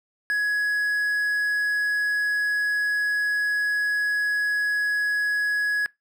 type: tone with quantisation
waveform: triangle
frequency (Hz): 1676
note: G#6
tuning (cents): +15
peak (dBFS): -19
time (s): 0.3-5.86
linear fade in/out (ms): 0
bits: 8
effects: noise-tail reverb RT60 0.2 s tail -24 dB re dry